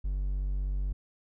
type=tone; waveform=triangle; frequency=48 Hz; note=G1; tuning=36 cents flat; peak=-26 dBFS; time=0.04-0.93 s; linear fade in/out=10 ms; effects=none